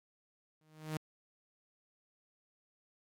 sawtooth tone with exponential growth, 155.56 Hz, D#3, in tune, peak -29 dBFS, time 0.61-0.97 s, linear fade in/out 2 ms, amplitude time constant 78 ms, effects AAC 48 kbps

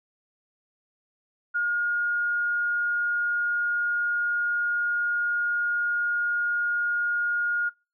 sine tone, 1427 Hz, F6, 37 cents sharp, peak -22 dBFS, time 1.54-7.7 s, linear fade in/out 20 ms, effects noise-tail reverb RT60 0.3 s tail -26 dB re dry

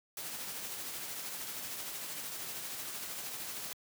white noise with tremolo, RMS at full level -40 dBFS, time 0.17-3.73 s, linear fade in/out 2 ms, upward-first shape triangle, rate 13 Hz, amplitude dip 35%, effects high-pass 100 Hz 12 dB/octave

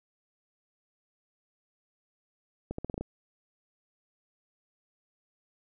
accelerating click train, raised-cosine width 2 ms, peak -21 dBFS, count 7, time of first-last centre 2.71-3.01 s, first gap 74 ms, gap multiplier 0.84, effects none

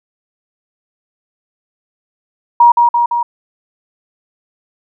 sine tone with echo, 950 Hz, A#5, 33 cents sharp, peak -3 dBFS, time 2.6-2.72 s, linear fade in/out 5 ms, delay 170 ms, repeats 3, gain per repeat -3 dB, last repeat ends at 3.23 s, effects none

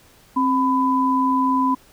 sine tone pair together, 265 / 1000.5 Hz, C4 / B5, +22 / +22 cents, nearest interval octave + major seventh, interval 2300 cents, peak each -19 / -18 dBFS, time 0.36-1.75 s, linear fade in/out 10 ms, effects pink hiss -52 dBFS RMS until 1.92 s

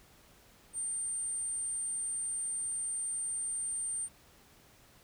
sine tone, 8870 Hz, C#9, in tune, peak -33 dBFS, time 0.73-4.09 s, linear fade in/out 50 ms, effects pink hiss -61 dBFS RMS until 5.03 s

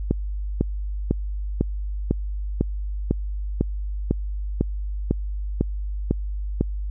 click train, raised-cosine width 3 ms, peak -6 dBFS, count 14, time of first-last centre 0.11-6.61 s, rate 2 Hz, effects added 50 Hz sine -25 dBFS peak until 6.9 s

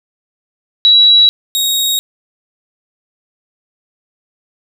sine / sawtooth tone pair in turn, 3902 / 3767 Hz, B7 / A#7, -22 / +17 cents, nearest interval minor second, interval 61 cents, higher first, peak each -4 / -9 dBFS, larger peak first, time 0.85-1.29 / 1.55-1.99 s, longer neither, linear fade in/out 0 ms, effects none

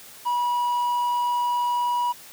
triangle tone, 970 Hz, B5, 31 cents flat, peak -19 dBFS, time 0.25-2.13 s, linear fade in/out 20 ms, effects white hiss -45 dBFS RMS until 2.32 s + high-pass 100 Hz 12 dB/octave

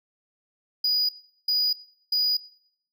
triangle tone bursts, 4922 Hz, D#8, 20 cents flat, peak -19 dBFS, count 3, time 0.84-2.37 s, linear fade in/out 5 ms, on 250 ms, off 390 ms, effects noise-tail reverb RT60 0.6 s tail -19 dB re dry

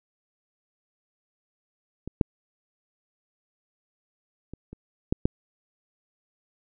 clicks, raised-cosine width 3 ms, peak -21 / -6 / -25 / -27 / -9 / -7 dBFS, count 6, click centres 2.076 / 2.212 / 4.536 / 4.73 / 5.125 / 5.255 s, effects none

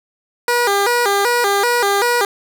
15% pulse tone with vibrato, 439.7 Hz, A4, 1 cent flat, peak -7 dBFS, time 0.48-2.25 s, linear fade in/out 2 ms, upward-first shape square, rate 2.6 Hz, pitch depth 160 cents each way, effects none

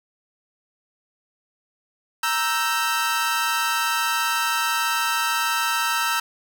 sawtooth chord, E diminished, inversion second, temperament equal with one note detuned, 932.3 / 1318.5 / 1559.9 Hz, Bb5 / E6 / G6, 0 / 0 / -9 cents, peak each -22 / -20 / -23 dBFS, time 2.23-6.2 s, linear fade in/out 5 ms, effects none

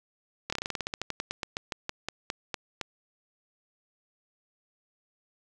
slowing click train, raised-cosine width 0.2 ms, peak -14 dBFS, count 23, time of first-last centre 0.5-2.813 s, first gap 25 ms, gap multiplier 1.12, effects none

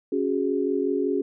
sine chord, C# suspended fourth, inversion none, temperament equal, 277.2 / 370 / 415.3 Hz, C#4 / F#4 / G#4, 0 / 0 / 0 cents, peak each -26 dBFS, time 0.12-1.22 s, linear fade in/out 5 ms, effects none

